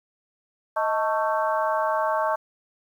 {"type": "harmonic tone with a mistuned harmonic", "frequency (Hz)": 221.9, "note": "A3", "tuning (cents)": 15, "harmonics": [3, 4, 5, 6, 7], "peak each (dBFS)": [-25, -26, -27, -34, -33], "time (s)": [0.76, 2.36], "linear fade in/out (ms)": 10, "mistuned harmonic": 3, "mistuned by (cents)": -95, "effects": ["9-bit"]}